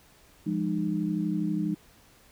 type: tone cluster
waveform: sine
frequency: 172.1 / 204.4 / 305.9 Hz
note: F3 / G#3 / D#4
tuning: -25 / -27 / -29 cents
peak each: -30 dBFS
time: 0.46-1.75 s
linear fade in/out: 10 ms
effects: pink hiss -58 dBFS RMS until 2.31 s